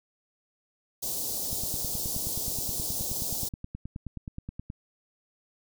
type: band-stop noise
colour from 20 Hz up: white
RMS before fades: -32 dBFS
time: 1.02-3.49 s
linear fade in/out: 10 ms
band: 730 to 4400 Hz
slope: 24 dB/octave
type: click train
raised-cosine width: 5 ms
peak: -24 dBFS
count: 31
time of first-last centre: 1.53-4.701 s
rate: 9.46 Hz
effects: none